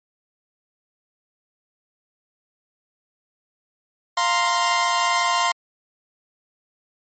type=chord; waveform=sawtooth; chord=F suspended fourth; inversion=none; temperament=equal; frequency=698.5 / 932.3 / 1046.5 Hz; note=F5 / Bb5 / C6; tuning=0 / 0 / 0 cents; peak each=-21 / -21 / -16 dBFS; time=4.17-5.52 s; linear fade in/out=5 ms; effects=MP3 32 kbps